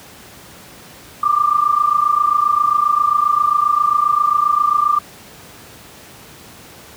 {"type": "tone pair together", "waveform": "sine", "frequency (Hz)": [1174.7, 1202.2], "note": ["D6", "D6"], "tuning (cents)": [0, 40], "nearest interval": "unison", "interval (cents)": 40, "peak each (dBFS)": -15, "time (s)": [1.23, 4.99], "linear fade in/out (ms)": 5, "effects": ["pink hiss -40 dBFS RMS until 6.96 s", "high-pass 80 Hz 12 dB/octave"]}